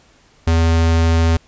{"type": "tone", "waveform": "square", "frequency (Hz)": 82.41, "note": "E2", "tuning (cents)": 0, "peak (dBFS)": -12, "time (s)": [0.47, 1.37], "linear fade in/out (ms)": 5, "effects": ["pink hiss -52 dBFS RMS until 1.47 s", "resampled to 16000 Hz"]}